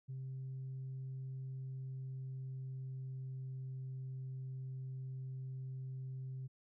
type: tone with pitch glide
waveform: sine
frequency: 131.9 to 130.99 Hz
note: C3 to C3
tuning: +14 to +2 cents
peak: -40 dBFS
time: 0.08-6.48 s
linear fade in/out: 20 ms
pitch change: -12 cents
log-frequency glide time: 1.42-3.81 s
effects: tanh soft clip ceiling -39 dBFS